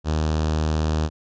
sawtooth tone with notch filter, 77.78 Hz, D#2, in tune, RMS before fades -22 dBFS, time 0.04-1.1 s, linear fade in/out 50 ms, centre 2100 Hz, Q 1.9, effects resampled to 16000 Hz

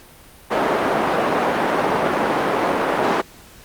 white band-pass noise, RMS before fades -19 dBFS, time 0.5-3.22 s, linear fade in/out 20 ms, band 240 to 960 Hz, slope 12 dB/octave, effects pink hiss -45 dBFS RMS until 3.64 s + Opus 48 kbps

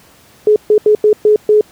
sine tone bursts at uneven times, 423.8 Hz, G#4, 35 cents sharp, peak -5 dBFS, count 6, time 0.47-0.56 / 0.7-0.78 / 0.86-0.95 / 1.04-1.13 / 1.25-1.36 / 1.49-1.61 s, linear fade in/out 2 ms, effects pink hiss -45 dBFS RMS until 1.71 s + high-pass 80 Hz 12 dB/octave

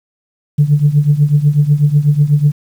sine tone with tremolo, 146.83 Hz, D3, in tune, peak -3 dBFS, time 0.58-2.52 s, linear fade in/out 10 ms, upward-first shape triangle, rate 8.1 Hz, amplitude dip 90%, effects tanh soft clip ceiling -1 dBFS + 7-bit

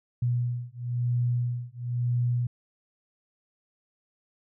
sine beating tone pair, 121.1 / 122.1 Hz, B2 / B2, -34 / -19 cents, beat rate 1 Hz, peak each -28 dBFS, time 0.22-2.47 s, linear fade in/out 5 ms, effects none

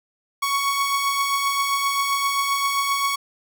sawtooth beating tone pair, 1107 / 1114.6 Hz, C#6 / C#6, -3 / +9 cents, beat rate 7.6 Hz, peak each -25 / -17 dBFS, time 0.42-3.16 s, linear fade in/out 10 ms, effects none

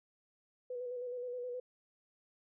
sine tone with vibrato, 493.9 Hz, B4, in tune, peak -38 dBFS, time 0.7-1.6 s, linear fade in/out 5 ms, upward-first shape square, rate 9.5 Hz, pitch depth 28 cents each way, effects none

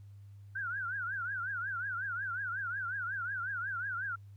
sine tone with vibrato, 1500 Hz, F#6, 23 cents sharp, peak -34 dBFS, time 0.55-4.16 s, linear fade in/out 10 ms, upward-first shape triangle, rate 5.5 Hz, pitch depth 190 cents each way, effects added 100 Hz sine -49 dBFS peak until 4.36 s + pink hiss -75 dBFS RMS until 4.36 s

